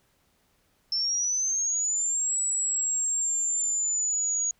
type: linear two-way sweep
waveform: sine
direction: up then down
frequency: 5310 to 7860 to 6690 Hz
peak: -24 dBFS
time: 0.92-4.51 s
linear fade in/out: 2 ms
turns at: 2.42 s
effects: pink hiss -68 dBFS RMS until 4.59 s